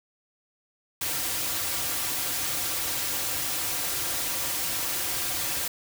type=noise with comb filter; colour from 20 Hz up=white; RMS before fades=-29 dBFS; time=1.01-5.68 s; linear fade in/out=5 ms; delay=4.7 ms; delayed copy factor=-0.65; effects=none